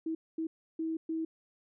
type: tone bursts at uneven times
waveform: sine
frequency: 322.8 Hz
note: E4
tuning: 36 cents flat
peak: -31 dBFS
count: 4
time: 0.06-0.15 / 0.38-0.47 / 0.79-0.97 / 1.09-1.25 s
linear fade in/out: 5 ms
effects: none